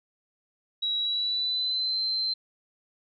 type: tone with pitch glide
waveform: sine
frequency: 3876 to 4106 Hz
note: B7 to C8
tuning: -33 to -33 cents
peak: -25 dBFS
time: 0.82-2.34 s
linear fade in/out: 10 ms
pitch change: +100 cents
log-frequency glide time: 0.98-2 s
effects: none